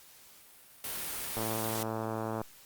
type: noise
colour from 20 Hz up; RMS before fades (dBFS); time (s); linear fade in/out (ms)
white; -37; 0.84-1.83; 2
type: click train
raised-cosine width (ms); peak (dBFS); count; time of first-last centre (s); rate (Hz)
1; -21; 117; 1.37-2.415; 111
effects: white hiss -56 dBFS RMS until 2.65 s + Opus 48 kbps